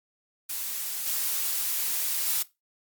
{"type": "noise with level steps", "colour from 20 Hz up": "blue", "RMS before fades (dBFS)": [-32, -28, -26], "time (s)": [0.49, 2.43], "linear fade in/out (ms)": 10, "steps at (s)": [1.06, 2.26], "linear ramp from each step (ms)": 2, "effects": ["noise-tail reverb RT60 0.2 s tail -18 dB re dry", "Opus 48 kbps"]}